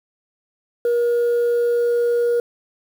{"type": "tone", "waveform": "sine", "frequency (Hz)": 475.9, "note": "A#4", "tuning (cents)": 36, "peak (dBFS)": -13, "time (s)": [0.85, 2.4], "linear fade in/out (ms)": 2, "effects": ["tanh soft clip ceiling -14 dBFS", "7-bit"]}